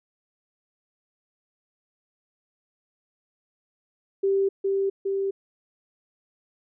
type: tone with echo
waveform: sine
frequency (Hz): 391.4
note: G4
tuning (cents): -3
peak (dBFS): -19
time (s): 4.23-4.49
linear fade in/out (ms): 10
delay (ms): 410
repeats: 2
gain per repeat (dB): -2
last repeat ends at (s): 5.31
effects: none